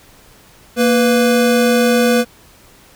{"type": "tone pair together", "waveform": "square", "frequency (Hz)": [232.9, 493.9], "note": ["A#3", "B4"], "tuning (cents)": [-1, 0], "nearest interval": "octave + minor second", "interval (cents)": 1301, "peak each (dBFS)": -14, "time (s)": [0.76, 2.25], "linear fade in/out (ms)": 50, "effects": ["pink hiss -46 dBFS RMS until 2.95 s"]}